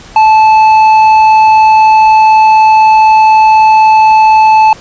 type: tone with tanh clipping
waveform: triangle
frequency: 872 Hz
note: A5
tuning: 16 cents flat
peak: -3 dBFS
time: 0.16-4.73 s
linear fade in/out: 2 ms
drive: 11 dB
effects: pink hiss -33 dBFS RMS until 4.8 s + resampled to 16000 Hz